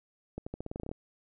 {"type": "accelerating click train", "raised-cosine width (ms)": 2, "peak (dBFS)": -24, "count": 12, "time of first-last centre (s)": [0.38, 0.915], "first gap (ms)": 85, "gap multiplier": 0.88, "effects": []}